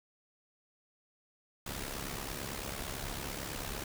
pink noise with amplitude modulation, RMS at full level -37 dBFS, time 1.66-3.84 s, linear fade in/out 5 ms, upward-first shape sine, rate 69 Hz, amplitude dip 65%, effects none

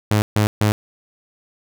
sawtooth tone bursts, 105.5 Hz, G#2, 28 cents sharp, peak -10 dBFS, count 3, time 0.11-0.72 s, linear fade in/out 0 ms, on 110 ms, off 140 ms, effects none

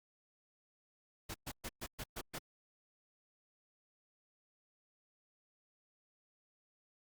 pink noise bursts, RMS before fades -43 dBFS, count 7, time 1.29-2.388 s, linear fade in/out 10 ms, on 54 ms, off 120 ms, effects Opus 48 kbps

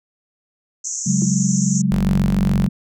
white band-pass noise, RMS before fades -26 dBFS, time 0.84-1.82 s, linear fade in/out 10 ms, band 5900 to 7300 Hz, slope 96 dB/octave
sine chord, C# suspended fourth, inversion none, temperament equal, 138.59 / 185 / 207.7 Hz, C#3 / F#3 / G#3, 0 / 0 / 0 cents, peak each -21 / -18 / -20 dBFS, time 1.06-2.69 s, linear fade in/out 10 ms
sine tone with exponential decay, 329.6 Hz, E4, in tune, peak -22 dBFS, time 1.22-1.3 s, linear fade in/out 0 ms, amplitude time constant 16 ms
sawtooth tone, 47.12 Hz, F#1, 32 cents sharp, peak -17 dBFS, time 1.91-2.67 s, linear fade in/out 10 ms
effects none

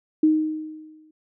sine tone with exponential decay, 311.1 Hz, D#4, in tune, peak -12 dBFS, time 0.23-1.11 s, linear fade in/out 5 ms, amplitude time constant 190 ms, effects none

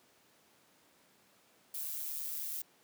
violet noise with amplitude modulation, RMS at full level -37 dBFS, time 1.74-2.62 s, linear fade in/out 5 ms, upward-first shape sine, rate 149 Hz, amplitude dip 55%, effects pink hiss -66 dBFS RMS until 2.83 s + high-pass 200 Hz 12 dB/octave

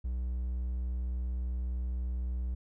triangle tone, 61.74 Hz, B1, in tune, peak -29 dBFS, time 0.04-2.55 s, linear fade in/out 10 ms, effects none

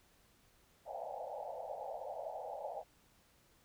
pink band-pass noise, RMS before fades -44 dBFS, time 0.85-2.84 s, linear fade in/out 50 ms, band 510 to 860 Hz, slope 96 dB/octave, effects pink hiss -69 dBFS RMS until 3.64 s

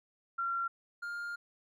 sine / triangle tone pair in turn, 1372 / 1406.5 Hz, F6 / F6, -31 / +12 cents, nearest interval unison, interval 43 cents, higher second, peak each -31 / -35 dBFS, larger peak first, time 0.38-0.68 / 1.02-1.36 s, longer second, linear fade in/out 10 ms, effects none

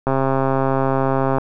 click train, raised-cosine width 1 ms, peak -5 dBFS, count 177, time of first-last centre 0.07-1.383 s, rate 134 Hz, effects none

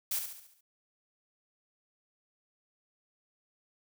blue noise with echo, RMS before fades -32 dBFS, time 0.11-0.19 s, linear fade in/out 5 ms, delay 70 ms, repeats 6, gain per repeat -6 dB, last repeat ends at 0.61 s, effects none

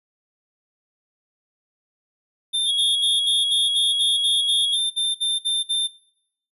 square tone bursts, 3586 Hz, A7, 32 cents sharp, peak -20 dBFS, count 14, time 2.53-5.879 s, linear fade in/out 20 ms, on 190 ms, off 53 ms
triangle tone, 3322 Hz, G#7, in tune, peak -18 dBFS, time 2.65-4.78 s, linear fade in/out 50 ms
effects noise-tail reverb RT60 0.7 s tail -20 dB re dry + resampled to 32000 Hz

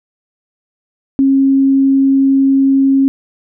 sine tone, 271.1 Hz, C#4, 38 cents flat, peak -7 dBFS, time 1.19-3.08 s, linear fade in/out 0 ms, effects none

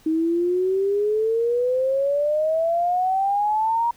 sine exponential sweep, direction up, 313.8 to 951 Hz, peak -18 dBFS, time 0.06-3.91 s, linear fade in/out 5 ms, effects pink hiss -54 dBFS RMS until 3.96 s

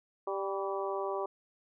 harmonic tone with a mistuned harmonic, 196 Hz, G3, in tune, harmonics 2 / 3 / 4 / 5 / 6, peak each -35 / -38 / -40 / -40 / -41 dBFS, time 0.27-1.26 s, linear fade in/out 5 ms, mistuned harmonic 6, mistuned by -37 cents, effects none

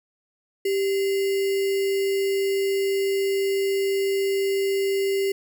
sine tone with sample-and-hold, 392 Hz, G4, in tune, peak -20 dBFS, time 0.65-5.32 s, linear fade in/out 5 ms, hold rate 2450 Hz, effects none

